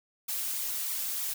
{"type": "noise with flanger", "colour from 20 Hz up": "blue", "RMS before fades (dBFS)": -33, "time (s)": [0.28, 1.34], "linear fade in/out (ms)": 10, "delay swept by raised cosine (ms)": [0.84, 5.74], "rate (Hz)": 3.2, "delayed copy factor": 0.9, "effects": []}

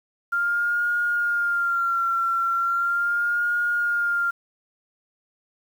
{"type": "tone with vibrato", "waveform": "sine", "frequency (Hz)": 1393, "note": "F6", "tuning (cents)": -5, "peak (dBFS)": -20, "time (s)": [0.32, 4.31], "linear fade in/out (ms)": 10, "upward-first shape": "sine", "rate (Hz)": 0.38, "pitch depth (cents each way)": 41, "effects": ["8-bit"]}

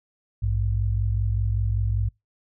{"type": "tone pair together", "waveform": "sine", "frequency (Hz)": [57.52, 102.7], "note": ["A#1", "G#2"], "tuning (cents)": [-22, -19], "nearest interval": "minor seventh", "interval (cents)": 1003, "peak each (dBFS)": [-24, -23], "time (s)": [0.42, 2.09], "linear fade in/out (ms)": 10, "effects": ["noise-tail reverb RT60 0.2 s tail -26 dB re dry"]}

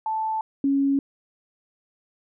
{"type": "tone pair in turn", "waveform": "sine", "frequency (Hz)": [878, 276.6], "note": ["A5", "C#4"], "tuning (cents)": [-4, -4], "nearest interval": "octave + minor sixth", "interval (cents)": 2000, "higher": "first", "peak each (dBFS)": [-23, -18], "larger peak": "second", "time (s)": [[0.06, 0.41], [0.64, 0.99]], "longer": "neither", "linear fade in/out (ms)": 2, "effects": []}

